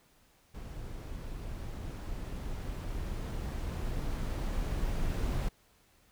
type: noise with level ramp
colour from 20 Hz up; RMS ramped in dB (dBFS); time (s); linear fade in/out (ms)
brown; -42 to -31; 0.54-5.49; 10
effects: pink hiss -66 dBFS RMS until 6.11 s